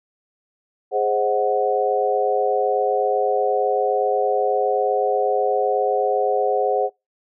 sine chord, Ab dominant seventh, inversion none, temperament equal, 415.3 / 523.3 / 622.3 / 740 Hz, Ab4 / C5 / Eb5 / Gb5, 0 / 0 / 0 / 0 cents, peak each -22 / -22 / -27 / -21 dBFS, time 0.91-6.9 s, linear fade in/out 50 ms, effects noise-tail reverb RT60 0.2 s tail -24 dB re dry

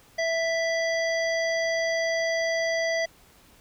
harmonic tone with a mistuned harmonic, 659.3 Hz, E5, in tune, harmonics 1 / 3 / 5 / 7 / 9, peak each -25 / -28 / -41 / -37 / -40 dBFS, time 0.18-3.06 s, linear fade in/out 10 ms, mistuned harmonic 7, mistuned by +53 cents, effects pink hiss -56 dBFS RMS until 3.6 s

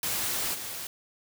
white noise with level steps, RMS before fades -30 / -37 dBFS, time 0.03-0.87 s, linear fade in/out 2 ms, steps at 0.53 s, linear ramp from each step 20 ms, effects none

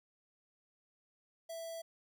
square tone with notch filter, 660 Hz, E5, 2 cents sharp, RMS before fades -44 dBFS, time 1.49-1.82 s, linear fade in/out 10 ms, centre 1600 Hz, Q 0.65, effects none

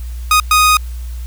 sawtooth tone bursts at uneven times, 1244.5 Hz, D#6, in tune, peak -4 dBFS, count 2, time 0.31-0.4 / 0.51-0.77 s, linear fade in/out 2 ms, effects added 60 Hz sine -22 dBFS peak until 1.26 s + white hiss -43 dBFS RMS until 1.26 s

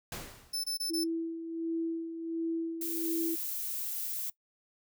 pink noise with exponential decay, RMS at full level -37 dBFS, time 0.12-0.72 s, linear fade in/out 2 ms, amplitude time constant 130 ms
sawtooth tone bursts, 5274 Hz, E8, in tune, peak -29 dBFS, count 4, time 0.53-1.042 s, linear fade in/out 10 ms, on 110 ms, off 24 ms
sine tone with tremolo, 329.6 Hz, E4, in tune, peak -29 dBFS, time 0.89-3.36 s, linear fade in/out 20 ms, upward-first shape sine, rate 1.4 Hz, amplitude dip 60%
violet noise, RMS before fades -36 dBFS, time 2.81-4.3 s, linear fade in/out 5 ms
effects noise-tail reverb RT60 0.1 s tail -20 dB re dry

